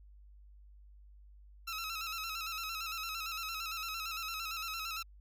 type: tone with vibrato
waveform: 15% pulse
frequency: 1313 Hz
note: E6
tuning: 7 cents flat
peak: -31 dBFS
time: 1.67-5.03 s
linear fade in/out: 10 ms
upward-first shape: square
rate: 8.8 Hz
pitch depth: 52 cents each way
effects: added 50 Hz sine -54 dBFS peak until 5.2 s